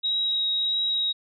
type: tone with vibrato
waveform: sine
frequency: 3817 Hz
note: A#7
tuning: 40 cents sharp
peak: -22 dBFS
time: 0.03-1.13 s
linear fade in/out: 20 ms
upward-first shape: triangle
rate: 1.6 Hz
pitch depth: 12 cents each way
effects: none